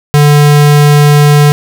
square tone, 146.83 Hz, D3, in tune, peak -3 dBFS, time 0.14-1.52 s, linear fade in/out 0 ms, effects none

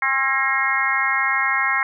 harmonic tone with a mistuned harmonic, 267.7 Hz, C4, 40 cents sharp, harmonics 3 / 4 / 5 / 6 / 7 / 8, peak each -29 / -24 / -26 / -26 / -23 / -22 dBFS, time 0.02-1.83 s, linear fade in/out 2 ms, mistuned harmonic 6, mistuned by +36 cents, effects none

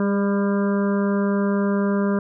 harmonic tone with a mistuned harmonic, 199.8 Hz, G3, 33 cents sharp, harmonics 1 / 2 / 3 / 5 / 6 / 7 / 8, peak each -19 / -25 / -29 / -33 / -35 / -36 / -37 dBFS, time 0-2.19 s, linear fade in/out 2 ms, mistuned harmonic 2, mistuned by +17 cents, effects none

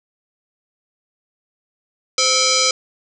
sine tone with frequency modulation, 517 Hz, C5, 21 cents flat, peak -13 dBFS, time 2.18-2.71 s, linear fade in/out 2 ms, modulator 906 Hz, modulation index 6.9, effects none

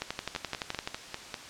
two click trains, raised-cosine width 0.2 ms, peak -14 / -16 dBFS, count 11 / 6, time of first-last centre 0.02-0.875 / 0.35-1.342 s, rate 11.7 / 5.04 Hz, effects white hiss -45 dBFS RMS until 1.49 s + low-pass 6000 Hz 12 dB/octave

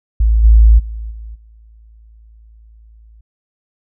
sine tone with level steps, 55 Hz, A1, in tune, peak -8 / -3 / -22 / -27 / -40 dBFS, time 0.2-3.21 s, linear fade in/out 5 ms, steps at 0.43 / 0.78 / 1.1 / 1.34 s, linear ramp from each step 20 ms, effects none

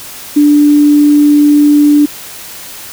sine tone, 293.7 Hz, D4, in tune, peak -3 dBFS, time 0.36-2.06 s, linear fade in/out 10 ms, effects white hiss -28 dBFS RMS until 2.92 s

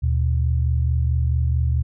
sine tone pair together, 75.85 / 120.4 Hz, D#2 / B2, -44 / -44 cents, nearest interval minor sixth, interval 800 cents, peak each -18 / -22 dBFS, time 0.02-1.83 s, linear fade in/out 20 ms, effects none

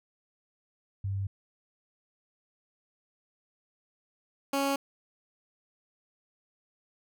sine / 15% pulse tone pair in turn, 98 / 276.6 Hz, G2 / C#4, 0 / -4 cents, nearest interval octave + tritone, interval 1796 cents, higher second, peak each -29 / -20 dBFS, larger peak second, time 1.04-1.27 / 4.53-4.76 s, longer neither, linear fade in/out 5 ms, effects none

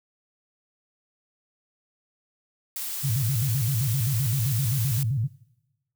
blue noise, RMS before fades -32 dBFS, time 2.76-5.03 s, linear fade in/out 2 ms
sine tone with vibrato, 123.47 Hz, B2, in tune, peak -22 dBFS, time 3.03-5.28 s, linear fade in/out 20 ms, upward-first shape square, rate 7.7 Hz, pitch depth 200 cents each way
effects noise-tail reverb RT60 1.0 s tail -22 dB re dry

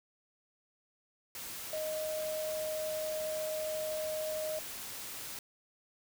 sine tone in noise, 622 Hz, D#5, 1 cent flat, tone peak -34 dBFS, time 1.73-4.59 s, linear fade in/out 2 ms, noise white, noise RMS -43 dBFS, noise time 1.35-5.39 s, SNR +6 dB, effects none

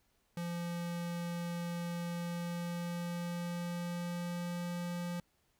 square tone with pitch glide, 172.2 to 174.6 Hz, F3 to F3, -24 to 0 cents, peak -37 dBFS, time 0.37-5.2 s, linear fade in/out 2 ms, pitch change +24 cents, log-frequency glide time 2.09-4.65 s, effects pink hiss -75 dBFS RMS until 5.59 s

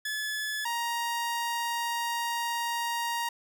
sawtooth tone pair in turn, 1717 / 938.9 Hz, A6 / A#5, -43 / +12 cents, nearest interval minor seventh, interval 1045 cents, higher first, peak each -27 / -25 dBFS, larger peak second, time 0.05-0.65 / 0.65-3.29 s, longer second, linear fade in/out 5 ms, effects none

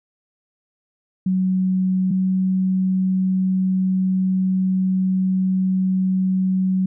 sine tone pair in turn, 186.5 / 187.46 Hz, F#3 / F#3, +14 / +23 cents, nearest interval unison, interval 9 cents, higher second, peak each -16 dBFS, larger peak neither, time 1.26-2.11 / 2.11-6.86 s, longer second, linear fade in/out 5 ms, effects none

